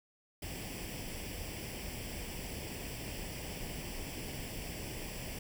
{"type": "noise with comb filter", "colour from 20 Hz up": "pink", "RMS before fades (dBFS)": -42, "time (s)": [0.42, 5.39], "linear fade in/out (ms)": 5, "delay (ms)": 0.38, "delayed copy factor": 0.7, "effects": []}